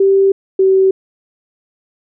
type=tone pair in turn; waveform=sine; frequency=390 / 382.2 Hz; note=G4 / G4; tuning=-9 / -44 cents; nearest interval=unison; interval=35 cents; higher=first; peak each=-7 dBFS; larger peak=neither; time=0-0.32 / 0.59-0.91 s; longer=neither; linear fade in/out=5 ms; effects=none